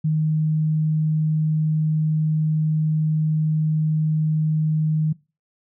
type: tone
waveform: sine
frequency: 155.56 Hz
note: D#3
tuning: in tune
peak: -17 dBFS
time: 0.04-5.13 s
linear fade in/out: 10 ms
effects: noise-tail reverb RT60 0.3 s tail -22 dB re dry